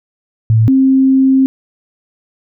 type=tone pair in turn; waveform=sine; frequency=111.4 / 265.7 Hz; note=A2 / C4; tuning=+22 / +27 cents; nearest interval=octave + minor third; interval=1505 cents; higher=second; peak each=-6 dBFS; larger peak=neither; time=0.5-0.68 / 0.68-1.46 s; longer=second; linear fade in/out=0 ms; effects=none